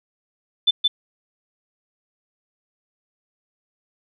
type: tone with echo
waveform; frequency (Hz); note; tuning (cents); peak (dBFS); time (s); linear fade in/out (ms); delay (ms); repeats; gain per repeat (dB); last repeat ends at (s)
sine; 3520; A7; 0; -12; 0.67-0.71; 10; 170; 1; -2; 0.88
effects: none